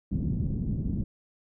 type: low-pass noise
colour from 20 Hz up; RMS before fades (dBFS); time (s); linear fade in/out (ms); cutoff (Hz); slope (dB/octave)
white; -29; 0.11-1.04; 10; 220; 24
effects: none